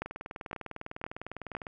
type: two click trains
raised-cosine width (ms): 0.5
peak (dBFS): -19 / -24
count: 4 / 33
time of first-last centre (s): 0.02-1.551 / 0.06-1.668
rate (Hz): 1.96 / 19.9
effects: none